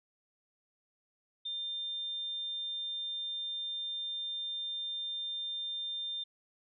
sine tone, 3600 Hz, A7, 39 cents sharp, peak -35 dBFS, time 1.45-6.24 s, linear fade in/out 10 ms, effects none

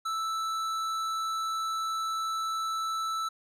sine tone with tanh clipping, 1318.5 Hz, E6, in tune, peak -31 dBFS, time 0.05-3.29 s, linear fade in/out 10 ms, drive 14 dB, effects none

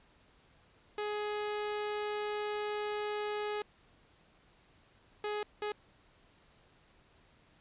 sawtooth tone bursts at uneven times, 418.6 Hz, G#4, 14 cents sharp, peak -30 dBFS, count 3, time 0.98-3.62 / 5.24-5.43 / 5.62-5.72 s, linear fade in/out 2 ms, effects pink hiss -65 dBFS RMS until 7.6 s + resampled to 8000 Hz

